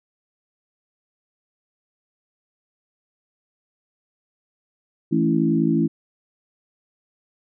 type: harmonic tone with a mistuned harmonic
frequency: 55 Hz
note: A1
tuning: in tune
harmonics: 3 / 4 / 5 / 6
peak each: -22 / -22 / -22 / -22 dBFS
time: 5.11-5.88 s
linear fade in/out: 20 ms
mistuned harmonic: 5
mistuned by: +23 cents
effects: none